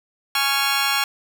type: chord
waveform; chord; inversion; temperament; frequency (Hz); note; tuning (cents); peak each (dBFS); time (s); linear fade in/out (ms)
15% pulse; Db major; second; just; 831.5 / 1108.7 / 1385.9; Ab5 / Db6 / F6; +2 / 0 / -14; -17; 0.35-1.04; 2
effects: none